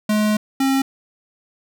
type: tone pair in turn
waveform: square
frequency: 212.2 / 269.4 Hz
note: G#3 / C#4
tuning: +38 / -49 cents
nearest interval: major third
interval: 413 cents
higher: second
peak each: -16 dBFS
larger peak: neither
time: 0.09-0.37 / 0.6-0.82 s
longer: first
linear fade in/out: 5 ms
effects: none